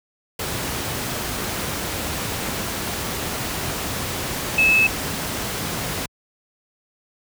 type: tone in noise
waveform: sine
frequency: 2602 Hz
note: E7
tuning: 23 cents flat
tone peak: -13 dBFS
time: 4.58-4.87 s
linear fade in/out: 5 ms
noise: pink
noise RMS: -26 dBFS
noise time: 0.39-6.06 s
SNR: +10 dB
effects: high-pass 60 Hz 12 dB/octave